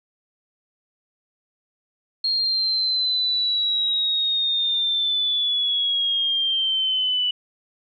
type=linear sweep; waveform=sine; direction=down; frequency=4245 to 2960 Hz; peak=-19 dBFS; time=2.24-7.31 s; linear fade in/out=5 ms; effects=none